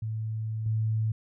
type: tone with level steps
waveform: sine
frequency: 110 Hz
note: A2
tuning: in tune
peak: -29 / -24 dBFS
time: 0.02-1.12 s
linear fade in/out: 5 ms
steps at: 0.66 s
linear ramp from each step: 2 ms
effects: none